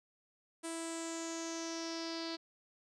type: tone with low-pass filter sweep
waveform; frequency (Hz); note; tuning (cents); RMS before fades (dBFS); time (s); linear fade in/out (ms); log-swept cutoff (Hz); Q
sawtooth; 329.6; E4; 0; -41; 0.63-2.37; 20; 9000 to 4500; 6
effects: none